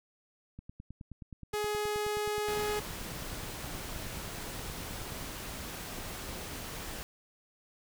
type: click train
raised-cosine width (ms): 5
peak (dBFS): -32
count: 45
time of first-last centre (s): 0.59-5.226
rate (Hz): 9.49
type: tone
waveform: sawtooth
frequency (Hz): 419.5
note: G#4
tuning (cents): +17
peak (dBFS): -27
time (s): 1.53-2.8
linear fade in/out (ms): 10
type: noise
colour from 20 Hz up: pink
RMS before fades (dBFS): -41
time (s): 2.48-7.03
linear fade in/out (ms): 0
effects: none